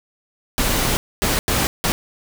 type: noise bursts at uneven times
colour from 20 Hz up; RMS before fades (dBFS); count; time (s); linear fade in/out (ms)
pink; -19; 4; 0.58-0.97 / 1.22-1.39 / 1.48-1.67 / 1.84-1.92; 0
effects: none